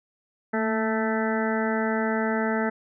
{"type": "harmonic tone with a mistuned harmonic", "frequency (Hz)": 220, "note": "A3", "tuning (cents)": 0, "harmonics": [1, 2, 3, 4, 6, 7, 8, 9], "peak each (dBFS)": [-26, -29, -31, -32, -34, -34, -35, -36], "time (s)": [0.53, 2.7], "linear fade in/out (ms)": 10, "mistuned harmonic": 1, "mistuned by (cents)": 33, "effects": []}